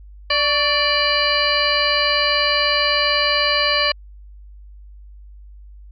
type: harmonic tone with a mistuned harmonic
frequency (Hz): 588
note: D5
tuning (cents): +2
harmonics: 1 / 2 / 3 / 4 / 5 / 7 / 8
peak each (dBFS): -23 / -23 / -23 / -23 / -23 / -23 / -23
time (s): 0.3-3.92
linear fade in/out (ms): 5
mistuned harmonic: 2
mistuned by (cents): -68
effects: added 50 Hz sine -38 dBFS peak until 5.91 s